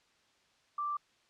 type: tone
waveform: sine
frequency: 1174.7 Hz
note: D6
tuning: in tune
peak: -32 dBFS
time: 0.78-0.97 s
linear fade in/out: 5 ms
effects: white hiss -69 dBFS RMS until 1.29 s + low-pass 5000 Hz 12 dB/octave